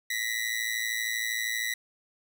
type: ring-modulated tone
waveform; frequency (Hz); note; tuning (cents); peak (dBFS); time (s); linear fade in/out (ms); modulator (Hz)
sawtooth; 1952; B6; -21; -22; 0.1-1.74; 5; 56.4
effects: none